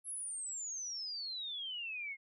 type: exponential sweep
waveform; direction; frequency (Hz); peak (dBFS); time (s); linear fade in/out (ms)
sine; down; 11175 to 2123; -39; 0.04-2.17; 50
effects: none